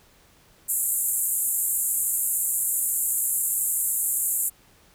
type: band-pass noise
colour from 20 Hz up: white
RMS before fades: -25 dBFS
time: 0.68-4.5 s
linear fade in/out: 20 ms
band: 7200 to 14000 Hz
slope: 96 dB/octave
effects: pink hiss -57 dBFS RMS until 4.94 s

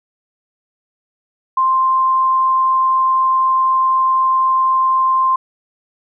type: tone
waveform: sine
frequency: 1048 Hz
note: C6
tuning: 2 cents sharp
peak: -11 dBFS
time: 1.57-5.36 s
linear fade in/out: 5 ms
effects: none

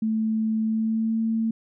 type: tone with pitch glide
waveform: sine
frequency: 220 to 224.4 Hz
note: A3 to A3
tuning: 0 to +34 cents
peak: -21 dBFS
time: 0.02-1.51 s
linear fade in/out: 5 ms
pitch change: +34 cents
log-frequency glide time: 0.63-1.2 s
effects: none

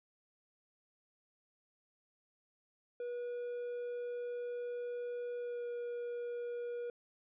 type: tone with pitch glide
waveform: triangle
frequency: 484.3 to 479.6 Hz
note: B4 to A#4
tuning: -34 to +49 cents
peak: -36 dBFS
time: 3-6.9 s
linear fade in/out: 2 ms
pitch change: -17 cents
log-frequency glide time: 5.38-5.66 s
effects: resampled to 8000 Hz

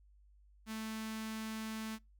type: tone with notch filter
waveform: sawtooth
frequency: 220 Hz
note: A3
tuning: in tune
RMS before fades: -42 dBFS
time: 0.66-1.99 s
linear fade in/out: 50 ms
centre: 520 Hz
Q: 0.63
effects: noise-tail reverb RT60 0.2 s tail -25 dB re dry + added 50 Hz sine -61 dBFS peak until 2.19 s

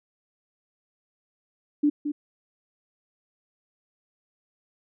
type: tone with echo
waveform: sine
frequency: 293.7 Hz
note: D4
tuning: in tune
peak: -17 dBFS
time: 1.83-1.9 s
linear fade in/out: 10 ms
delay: 220 ms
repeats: 1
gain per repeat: -8 dB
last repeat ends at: 2.12 s
effects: none

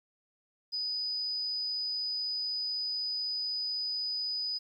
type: tone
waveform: sine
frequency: 4978 Hz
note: D#8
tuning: in tune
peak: -31 dBFS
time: 0.72-4.59 s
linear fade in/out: 20 ms
effects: 11-bit

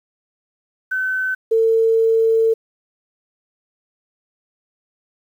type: tone pair in turn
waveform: sine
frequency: 1522 / 450.1 Hz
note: F#6 / A4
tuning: +48 / +39 cents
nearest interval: octave + major sixth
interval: 2109 cents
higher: first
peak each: -18 / -12 dBFS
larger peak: second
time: 0.91-1.35 / 1.51-2.54 s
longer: second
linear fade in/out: 10 ms
effects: 8-bit

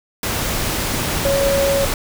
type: tone in noise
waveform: sine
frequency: 554.4 Hz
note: C#5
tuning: in tune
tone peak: -15 dBFS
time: 1.25-1.85 s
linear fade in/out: 2 ms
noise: pink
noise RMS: -21 dBFS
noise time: 0.23-1.94 s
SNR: +3 dB
effects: none

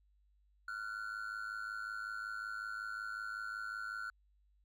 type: ring-modulated tone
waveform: triangle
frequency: 1435 Hz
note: F6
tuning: 47 cents sharp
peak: -35 dBFS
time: 0.68-4.1 s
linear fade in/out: 2 ms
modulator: 52.7 Hz
effects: added 50 Hz sine -68 dBFS peak until 4.64 s

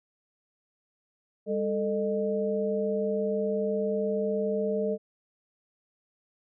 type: tone cluster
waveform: sine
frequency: 202.1 / 441.7 / 612 Hz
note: G#3 / A4 / D#5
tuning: -47 / +7 / -29 cents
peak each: -31 / -28 / -31 dBFS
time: 1.46-4.98 s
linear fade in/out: 50 ms
effects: none

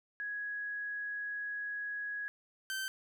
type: tone pair in turn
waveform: sine / sawtooth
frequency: 1667 / 1549.1 Hz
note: G#6 / G6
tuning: +6 / -21 cents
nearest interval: minor second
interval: 127 cents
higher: first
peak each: -36 / -32 dBFS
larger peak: second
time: 0.2-2.28 / 2.7-2.88 s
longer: first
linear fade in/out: 0 ms
effects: none

